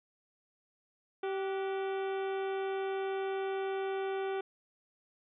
harmonic tone with a mistuned harmonic, 387.1 Hz, G4, 22 cents flat, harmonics 1 / 2 / 3 / 4 / 5 / 6 / 7 / 8 / 9, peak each -33 / -40 / -48 / -46 / -53 / -51 / -56 / -56 / -57 dBFS, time 1.23-4.41 s, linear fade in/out 5 ms, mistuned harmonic 4, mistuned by -82 cents, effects none

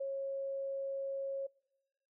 sine tone, 546 Hz, C#5, 26 cents flat, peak -35 dBFS, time 0-1.47 s, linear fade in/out 10 ms, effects noise-tail reverb RT60 1.0 s tail -26 dB re dry

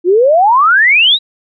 sine exponential sweep, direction up, 335.8 to 3951 Hz, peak -5 dBFS, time 0.04-1.19 s, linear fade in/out 50 ms, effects none

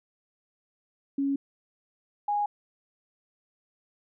sine tone pair in turn, 277.2 / 825.4 Hz, C#4 / G#5, 0 / -11 cents, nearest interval octave + perfect fifth, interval 1889 cents, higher second, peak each -24 dBFS, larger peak neither, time 1.18-1.36 / 2.28-2.46 s, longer neither, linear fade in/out 5 ms, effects none

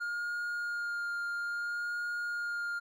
triangle tone with vibrato, 1415 Hz, F6, 22 cents sharp, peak -31 dBFS, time 0-2.8 s, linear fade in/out 20 ms, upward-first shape sine, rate 0.6 Hz, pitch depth 14 cents each way, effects none

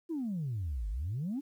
sine exponential two-way sweep, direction down then up, 349.2 to 47.71 to 299.7 Hz, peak -31 dBFS, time 0.09-1.41 s, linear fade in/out 20 ms, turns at 0.89 s, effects tanh soft clip ceiling -29 dBFS + 11-bit

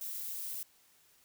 violet noise with amplitude modulation, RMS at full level -38 dBFS, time 0.01-0.63 s, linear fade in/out 2 ms, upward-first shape sine, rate 178 Hz, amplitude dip 45%, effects white hiss -66 dBFS RMS until 1.24 s

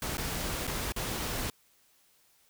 pink noise with dropouts, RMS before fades -34 dBFS, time 0.02-1.5 s, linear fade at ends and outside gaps 2 ms, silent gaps 0.171-0.18 / 0.67-0.675 / 0.922-0.962 s, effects white hiss -66 dBFS RMS until 2.49 s

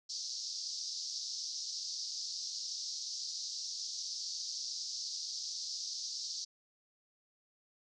pink band-pass noise, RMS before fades -41 dBFS, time 0.09-6.45 s, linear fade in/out 10 ms, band 4500 to 5900 Hz, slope 48 dB/octave, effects none

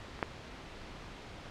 clicks, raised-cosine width 0.5 ms, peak -30 / -14 dBFS, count 2, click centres 0.191 / 0.228 s, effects pink hiss -47 dBFS RMS until 1.5 s + low-pass 4000 Hz 12 dB/octave

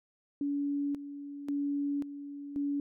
sine tone with tremolo, 284.8 Hz, C#4, 47 cents sharp, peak -29 dBFS, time 0.41-2.8 s, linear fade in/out 2 ms, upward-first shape square, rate 0.93 Hz, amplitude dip 70%, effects none

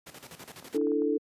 pink noise with tremolo, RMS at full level -44 dBFS, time 0.06-0.78 s, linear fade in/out 10 ms, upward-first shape square, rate 12 Hz, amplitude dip 70%
clicks, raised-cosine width 1 ms, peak -34 dBFS, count 9, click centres 0.406 / 0.439 / 0.507 / 0.626 / 0.779 / 0.814 / 0.87 / 0.918 / 1.02 s
sine chord, D suspended second, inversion none, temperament equal, 293.7 / 329.6 / 440 Hz, D4 / E4 / A4, 0 / 0 / 0 cents, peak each -28 / -31 / -27 dBFS, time 0.74-1.18 s, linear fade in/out 10 ms
effects high-pass 150 Hz 12 dB/octave + resampled to 32000 Hz

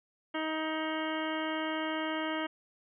harmonic tone, 314.7 Hz, D#4, 20 cents sharp, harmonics 1 / 2 / 3 / 4 / 5 / 6 / 7 / 9 / 10, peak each -35 / -38 / -40 / -41 / -42 / -43 / -43 / -45 / -45 dBFS, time 0.34-2.47 s, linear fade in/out 10 ms, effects none

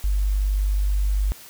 sine tone, 49.45 Hz, G1, 16 cents sharp, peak -18 dBFS, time 0.04-1.32 s, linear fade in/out 0 ms, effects white hiss -44 dBFS RMS until 1.49 s

